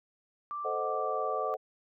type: tone with pitch glide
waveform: sine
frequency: 1174.7 to 1165.9 Hz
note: D6 to D6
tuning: 0 to -13 cents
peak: -34 dBFS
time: 0.51-1.54 s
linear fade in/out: 0 ms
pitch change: -13 cents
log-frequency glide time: 0.81-1.22 s
type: chord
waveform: sine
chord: A diminished seventh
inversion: none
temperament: equal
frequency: 440 / 523.3 / 622.3 / 740 Hz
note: A4 / C5 / Eb5 / Gb5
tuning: 0 / 0 / 0 / 0 cents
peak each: -36 dBFS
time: 0.64-1.57 s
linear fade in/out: 20 ms
effects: none